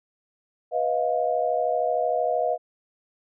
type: tone cluster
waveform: sine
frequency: 493.6 / 634 / 707 Hz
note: B4 / D#5 / F5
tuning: -1 / +32 / +21 cents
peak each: -27 / -25 / -25 dBFS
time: 0.71-2.58 s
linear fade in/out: 50 ms
effects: none